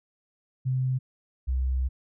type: tone pair in turn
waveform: sine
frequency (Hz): 129.4 / 64.48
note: C3 / C2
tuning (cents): -19 / -25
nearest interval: octave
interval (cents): 1206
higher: first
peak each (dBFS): -23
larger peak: neither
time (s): 0.65-0.99 / 1.47-1.89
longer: second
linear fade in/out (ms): 20
effects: none